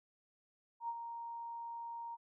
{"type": "tone with ADSR envelope", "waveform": "sine", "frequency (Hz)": 932.3, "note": "A#5", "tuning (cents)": 0, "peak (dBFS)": -35, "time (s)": [0.8, 2.17], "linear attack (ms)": 86, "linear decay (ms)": 47, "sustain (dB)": -7, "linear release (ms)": 31, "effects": []}